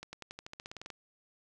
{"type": "accelerating click train", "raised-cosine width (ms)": 0.2, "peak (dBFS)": -26, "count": 14, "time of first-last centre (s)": [0.03, 0.902], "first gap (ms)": 100, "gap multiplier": 0.93, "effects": []}